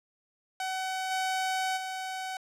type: tone with level steps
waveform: sawtooth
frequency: 754 Hz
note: F#5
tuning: 32 cents sharp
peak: -27 / -24 / -30 dBFS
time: 0.6-2.37 s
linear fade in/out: 2 ms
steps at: 1.1 / 1.76 s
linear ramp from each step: 20 ms
effects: low-pass 10000 Hz 12 dB/octave